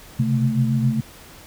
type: tone cluster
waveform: sine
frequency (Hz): 125.9 / 130.5 / 137.8 / 220.9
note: B2 / C3 / C#3 / A3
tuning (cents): +34 / -4 / -10 / +7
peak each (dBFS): -29 / -20 / -24 / -21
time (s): 0.19-1.01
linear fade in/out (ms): 10
effects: pink hiss -44 dBFS RMS until 1.46 s